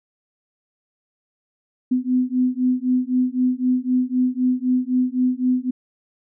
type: beating tone pair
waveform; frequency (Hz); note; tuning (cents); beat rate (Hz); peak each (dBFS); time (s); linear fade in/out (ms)
sine; 250.9 / 254.8; B3 / C4; +28 / -46; 3.9; -20; 1.91-5.71; 10
effects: none